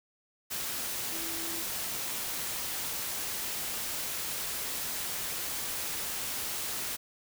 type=tone in noise; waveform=sine; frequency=329.6 Hz; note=E4; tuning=in tune; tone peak=-43 dBFS; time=1.12-1.63 s; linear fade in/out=20 ms; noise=white; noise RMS=-35 dBFS; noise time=0.5-6.97 s; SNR=-11 dB; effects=none